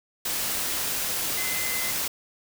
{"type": "tone in noise", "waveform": "sine", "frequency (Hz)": 2051, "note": "C7", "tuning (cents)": -35, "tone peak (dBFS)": -32, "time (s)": [1.37, 1.91], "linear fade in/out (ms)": 5, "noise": "white", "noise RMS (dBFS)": -28, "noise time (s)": [0.25, 2.08], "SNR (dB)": -7, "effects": []}